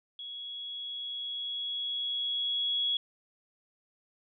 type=tone with level ramp; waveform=sine; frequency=3343 Hz; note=G#7; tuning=11 cents sharp; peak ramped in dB=-39 to -26 dBFS; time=0.19-2.97 s; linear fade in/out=2 ms; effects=none